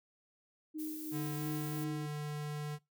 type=tone with tremolo; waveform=sine; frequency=310.1 Hz; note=D#4; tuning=6 cents flat; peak=-37 dBFS; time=0.74-2.07 s; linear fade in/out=20 ms; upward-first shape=sine; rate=2.9 Hz; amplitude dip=50%
type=noise; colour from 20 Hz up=violet; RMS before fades=-47 dBFS; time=0.78-1.85 s; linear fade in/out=20 ms
type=tone with pitch glide; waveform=square; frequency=146.83 to 148.79 Hz; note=D3 to D3; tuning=0 to +23 cents; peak=-38 dBFS; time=1.11-2.79 s; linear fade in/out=50 ms; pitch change=+23 cents; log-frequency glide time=1.35-1.45 s
effects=noise-tail reverb RT60 0.2 s tail -21 dB re dry